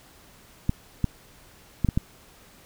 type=clicks; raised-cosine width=5 ms; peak=-9 dBFS; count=5; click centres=0.694 / 1.043 / 1.847 / 1.888 / 1.975 s; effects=pink hiss -53 dBFS RMS until 2.65 s